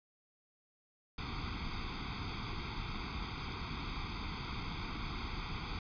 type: noise with comb filter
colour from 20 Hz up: pink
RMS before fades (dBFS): -40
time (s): 1.18-5.79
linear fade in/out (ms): 2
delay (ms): 0.86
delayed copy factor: +0.9
effects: resampled to 11025 Hz